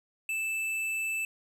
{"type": "tone with tanh clipping", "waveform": "triangle", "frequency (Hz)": 2638, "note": "E7", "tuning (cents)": 1, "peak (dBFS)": -31, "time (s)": [0.29, 1.25], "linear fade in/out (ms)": 2, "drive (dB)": 16, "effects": []}